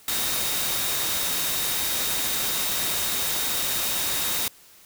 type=tone in noise; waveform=sine; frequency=3729 Hz; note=A#7; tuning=in tune; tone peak=-33 dBFS; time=0.08-4.48 s; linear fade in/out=2 ms; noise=white; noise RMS=-26 dBFS; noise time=0.08-4.48 s; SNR=-10 dB; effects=white hiss -52 dBFS RMS until 4.85 s